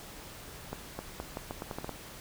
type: accelerating click train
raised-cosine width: 1 ms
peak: -22 dBFS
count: 10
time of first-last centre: 0.73-1.893 s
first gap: 260 ms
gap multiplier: 0.81
effects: pink hiss -47 dBFS RMS until 2.2 s